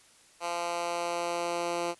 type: tone with high-pass filter sweep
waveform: 10% pulse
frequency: 172.3 Hz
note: F3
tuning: 23 cents flat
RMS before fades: -32 dBFS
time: 0.4-1.95 s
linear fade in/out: 50 ms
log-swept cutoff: 690 to 360 Hz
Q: 1.2
effects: white hiss -59 dBFS RMS until 1.99 s + resampled to 24000 Hz